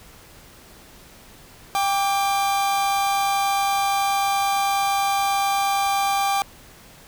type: tone pair together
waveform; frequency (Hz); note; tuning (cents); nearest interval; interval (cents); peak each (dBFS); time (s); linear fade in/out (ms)
45% pulse; 794 / 1166.4; G5 / D6; +22 / -12; perfect fifth; 666; -20 / -26; 1.75-6.42; 0
effects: pink hiss -47 dBFS RMS until 7.07 s